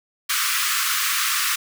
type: high-pass noise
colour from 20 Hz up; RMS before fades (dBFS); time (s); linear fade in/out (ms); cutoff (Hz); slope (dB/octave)
pink; -22; 0.29-1.56; 10; 1100; 96
effects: none